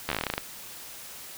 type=slowing click train; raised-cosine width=0.3 ms; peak=-11 dBFS; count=13; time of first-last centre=0.09-0.38 s; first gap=12 ms; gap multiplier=1.12; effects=white hiss -43 dBFS RMS until 1.37 s